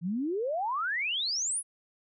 sine exponential sweep, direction up, 160.1 to 10840 Hz, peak -28 dBFS, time 0.01-1.63 s, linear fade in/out 50 ms, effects none

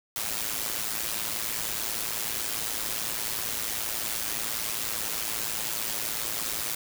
white noise with amplitude modulation, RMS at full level -28 dBFS, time 0.16-6.75 s, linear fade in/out 2 ms, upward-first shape sine, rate 110 Hz, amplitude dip 70%, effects none

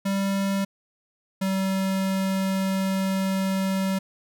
square tone pair in turn, 196 / 191.74 Hz, G3 / G3, 0 / -38 cents, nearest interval unison, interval 38 cents, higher first, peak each -23 dBFS, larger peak neither, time 0.05-0.65 / 1.41-3.99 s, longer second, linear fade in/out 10 ms, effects none

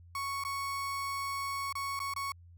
35% pulse tone with dropouts, 1108.7 Hz, C#6, in tune, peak -32 dBFS, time 0.15-2.32 s, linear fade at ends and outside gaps 2 ms, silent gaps 0.438-0.449 / 1.726-1.753 / 1.992-2.001 / 2.138-2.162 s, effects added 86 Hz sine -52 dBFS peak until 2.57 s

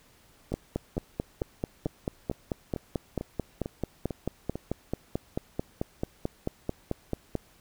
two click trains, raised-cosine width 2 ms, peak -15 / -20 dBFS, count 32 / 10, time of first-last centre 0.54-7.353 / 0.52-4.556 s, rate 4.55 / 2.23 Hz, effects pink hiss -60 dBFS RMS until 7.6 s

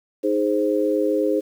sine chord, Ab major, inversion second, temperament equal, 311.1 / 415.3 / 523.3 Hz, Eb4 / Ab4 / C5, 0 / 0 / 0 cents, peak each -22 dBFS, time 0.23-1.41 s, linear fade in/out 20 ms, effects 8-bit

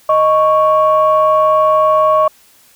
sine tone pair together, 622.2 / 1108.7 Hz, D#5 / C#6, 0 / 0 cents, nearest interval minor seventh, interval 1000 cents, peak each -10 dBFS, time 0.09-2.28 s, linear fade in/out 5 ms, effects tanh soft clip ceiling -1 dBFS + white hiss -48 dBFS RMS until 2.75 s

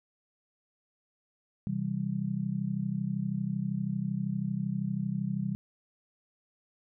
sine chord, C major, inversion none, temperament just, 130.81 / 163.52 / 196.22 Hz, C3 / E3 / G3, 0 / -14 / +2 cents, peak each -35 / -34 / -32 dBFS, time 1.67-5.55 s, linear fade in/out 0 ms, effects none

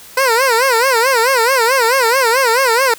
15% pulse tone with vibrato, 493.9 Hz, B4, in tune, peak -4 dBFS, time 0.17-2.94 s, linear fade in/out 5 ms, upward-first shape sine, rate 4.6 Hz, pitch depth 170 cents each way, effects white hiss -38 dBFS RMS until 2.98 s

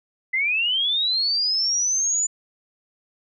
sine linear sweep, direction up, 2001 to 7040 Hz, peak -19 dBFS, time 0.33-2.27 s, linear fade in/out 10 ms, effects none

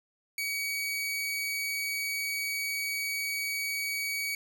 sawtooth tone, 2261 Hz, C#7, 34 cents sharp, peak -27 dBFS, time 0.38-4.35 s, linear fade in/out 2 ms, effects none

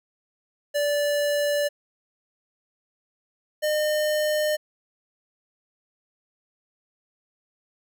square tone pair in turn, 582 / 607.5 Hz, D5 / D#5, -16 / -42 cents, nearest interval minor second, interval 74 cents, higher second, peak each -22 dBFS, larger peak neither, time 0.74-1.69 / 3.62-4.57 s, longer neither, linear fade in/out 20 ms, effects none

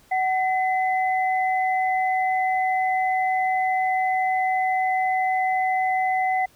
sine tone pair together, 751 / 2026 Hz, F#5 / B6, +26 / +44 cents, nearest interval octave + perfect fourth, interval 1718 cents, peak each -20 / -27 dBFS, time 0.11-6.46 s, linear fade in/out 10 ms, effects pink hiss -56 dBFS RMS until 6.55 s

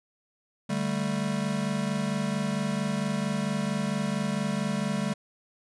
square chord, D suspended fourth, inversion none, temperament just, 146.83 / 195.78 / 220.2 Hz, D3 / G3 / A3, 0 / -2 / +2 cents, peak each -34 / -30 / -32 dBFS, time 0.69-5.14 s, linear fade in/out 10 ms, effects resampled to 24000 Hz

